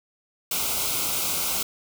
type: band-stop noise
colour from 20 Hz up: white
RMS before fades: -26 dBFS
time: 0.51-1.63 s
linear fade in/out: 5 ms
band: 1500 to 2100 Hz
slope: 96 dB/octave
effects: none